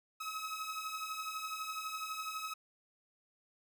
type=beating tone pair; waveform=sawtooth; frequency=1272 / 1284 Hz; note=D#6 / E6; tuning=+38 / -46 cents; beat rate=12 Hz; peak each=-40 / -37 dBFS; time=0.2-2.54 s; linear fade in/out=10 ms; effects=none